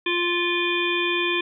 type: harmonic tone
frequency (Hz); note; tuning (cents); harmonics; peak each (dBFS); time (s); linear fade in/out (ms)
349.2; F4; 0; 1 / 3 / 5 / 7 / 9 / 10; -25 / -30 / -30 / -25 / -31 / -30; 0.06-1.41; 5
effects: none